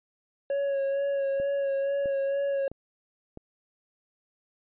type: tone with vibrato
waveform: triangle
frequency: 554 Hz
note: C#5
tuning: 1 cent flat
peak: -23 dBFS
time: 0.5-2.68 s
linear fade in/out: 2 ms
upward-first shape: sine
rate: 2.2 Hz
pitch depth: 22 cents each way
type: click train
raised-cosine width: 2 ms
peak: -27 dBFS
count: 4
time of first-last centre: 1.4-3.374 s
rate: 1.52 Hz
effects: resampled to 8000 Hz